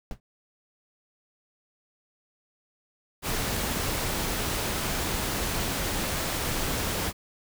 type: noise with exponential decay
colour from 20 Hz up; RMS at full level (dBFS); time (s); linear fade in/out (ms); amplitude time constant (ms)
brown; -29; 0.11-0.2; 1; 18
type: noise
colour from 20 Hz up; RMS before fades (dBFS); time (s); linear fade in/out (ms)
pink; -29; 3.22-7.13; 50
effects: none